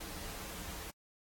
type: noise with comb filter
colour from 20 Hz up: pink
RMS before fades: -44 dBFS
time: 0-0.91 s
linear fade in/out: 10 ms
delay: 8 ms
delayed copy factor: -0.65
effects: AAC 64 kbps